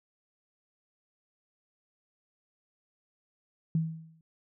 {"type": "tone with exponential decay", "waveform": "sine", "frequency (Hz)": 161.4, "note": "E3", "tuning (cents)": -36, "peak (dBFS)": -22, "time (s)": [3.75, 4.21], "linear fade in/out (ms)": 2, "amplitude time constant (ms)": 100, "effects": []}